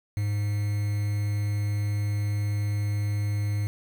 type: tone with quantisation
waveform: triangle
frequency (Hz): 103.2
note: G#2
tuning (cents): -10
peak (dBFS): -22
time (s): 0.17-3.67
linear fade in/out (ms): 0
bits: 7
effects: none